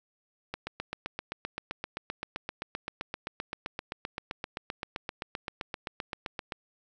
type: click train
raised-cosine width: 0.3 ms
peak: -18 dBFS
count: 47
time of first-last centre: 0.54-6.522 s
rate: 7.69 Hz
effects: none